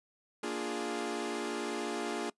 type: chord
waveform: sawtooth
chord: Bb dominant seventh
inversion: none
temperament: equal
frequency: 233.1 / 293.7 / 349.2 / 415.3 Hz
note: Bb3 / D4 / F4 / Ab4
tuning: 0 / 0 / 0 / 0 cents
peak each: -37 / -36 / -35 / -35 dBFS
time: 0.43-2.3 s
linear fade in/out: 5 ms
effects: noise-tail reverb RT60 0.1 s tail -22 dB re dry + resampled to 24000 Hz